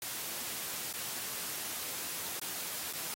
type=noise with dropouts; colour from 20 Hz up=white; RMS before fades=-39 dBFS; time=0.02-3.14 s; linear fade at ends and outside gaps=1 ms; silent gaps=0.928-0.938 / 2.396-2.415 / 2.928-2.934 s; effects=high-pass 100 Hz 12 dB/octave + AAC 48 kbps